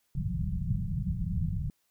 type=low-pass noise; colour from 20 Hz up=white; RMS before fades=-31 dBFS; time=0.15-1.7 s; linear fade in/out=2 ms; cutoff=190 Hz; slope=96 dB/octave; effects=white hiss -74 dBFS RMS until 1.9 s